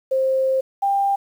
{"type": "tone pair in turn", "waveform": "sine", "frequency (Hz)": [528, 794.3], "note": ["C5", "G5"], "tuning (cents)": [16, 23], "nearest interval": "perfect fifth", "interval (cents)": 707, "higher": "second", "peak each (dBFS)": -16, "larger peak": "neither", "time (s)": [[0.11, 0.61], [0.82, 1.16]], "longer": "first", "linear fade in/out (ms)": 10, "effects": ["8-bit"]}